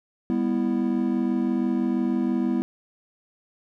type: chord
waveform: triangle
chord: E minor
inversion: first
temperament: equal with one note detuned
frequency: 200.8 / 246.9 / 329.6 Hz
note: G3 / B3 / E4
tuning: +42 / 0 / 0 cents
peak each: -25 / -22 / -25 dBFS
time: 0.3-2.62 s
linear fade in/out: 0 ms
effects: none